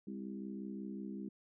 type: harmonic tone with a mistuned harmonic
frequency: 65.41 Hz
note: C2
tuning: in tune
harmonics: 3 / 4 / 5 / 6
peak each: -43 / -48 / -48 / -54 dBFS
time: 0.07-1.29 s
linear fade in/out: 5 ms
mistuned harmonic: 3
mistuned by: +44 cents
effects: none